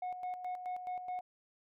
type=tone with tremolo; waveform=sine; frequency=729 Hz; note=F#5; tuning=26 cents flat; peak=-33 dBFS; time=0.02-1.21 s; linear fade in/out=5 ms; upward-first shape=square; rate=4.7 Hz; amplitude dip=65%; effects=tanh soft clip ceiling -35 dBFS